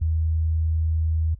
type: tone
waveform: sine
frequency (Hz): 80.1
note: E2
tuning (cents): -49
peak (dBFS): -19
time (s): 0.01-1.35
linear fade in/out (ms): 10
effects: added 50 Hz sine -42 dBFS peak until 1.39 s